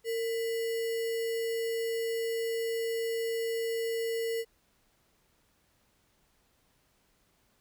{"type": "tone with sample-and-hold", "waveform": "sine", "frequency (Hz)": 456.8, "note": "A#4", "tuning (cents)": -35, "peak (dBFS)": -29, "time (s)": [0.04, 4.45], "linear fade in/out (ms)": 50, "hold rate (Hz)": 2450, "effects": ["pink hiss -70 dBFS RMS until 7.6 s"]}